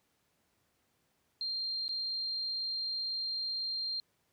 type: tone with dropouts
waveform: sine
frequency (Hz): 4186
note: C8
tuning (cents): 0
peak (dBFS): -33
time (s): 1.41-4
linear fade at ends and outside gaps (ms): 1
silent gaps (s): 1.881-1.892
effects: pink hiss -75 dBFS RMS until 4.32 s + high-pass 80 Hz 12 dB/octave